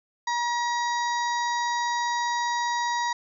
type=harmonic tone; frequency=955 Hz; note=A#5; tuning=42 cents sharp; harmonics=1 / 2 / 4 / 5 / 6 / 7; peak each=-25 / -31 / -37 / -39 / -41 / -42 dBFS; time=0.27-3.13 s; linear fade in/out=5 ms; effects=none